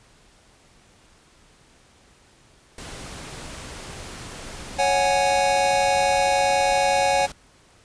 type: noise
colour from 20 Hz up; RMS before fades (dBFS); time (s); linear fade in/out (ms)
pink; -37; 2.78-7.32; 2
type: chord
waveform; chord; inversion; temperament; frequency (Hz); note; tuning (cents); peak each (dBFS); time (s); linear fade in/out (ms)
square; C# suspended fourth; none; equal; 554.4 / 740 / 830.6; C#5 / F#5 / G#5; 0 / 0 / 0; -23; 4.78-7.27; 20
effects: pink hiss -55 dBFS RMS until 7.84 s + resampled to 22050 Hz